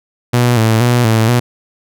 sawtooth tone with vibrato, 116.54 Hz, A#2, in tune, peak -5 dBFS, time 0.33-1.4 s, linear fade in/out 10 ms, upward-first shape square, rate 2.1 Hz, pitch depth 73 cents each way, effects none

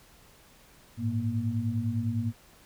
sine tone cluster, 103.4 / 113.3 / 235 Hz, G#2 / A#2 / A#3, -7 / -49 / +14 cents, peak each -31 dBFS, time 0.97-2.33 s, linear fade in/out 50 ms, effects pink hiss -57 dBFS RMS until 2.65 s

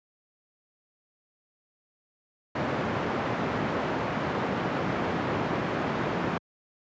pink band-pass noise, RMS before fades -29 dBFS, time 2.55-6.38 s, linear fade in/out 5 ms, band 130 to 1600 Hz, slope 12 dB/octave, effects high-pass 80 Hz 12 dB/octave + resampled to 16000 Hz

